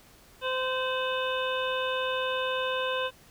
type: harmonic tone with a mistuned harmonic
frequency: 516 Hz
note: C5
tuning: 24 cents flat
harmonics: 1 / 2 / 3 / 5 / 6 / 7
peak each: -30 / -33 / -35 / -37 / -38 / -38 dBFS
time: 0.41-3.11 s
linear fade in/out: 50 ms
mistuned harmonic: 6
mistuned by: -71 cents
effects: pink hiss -56 dBFS RMS until 3.3 s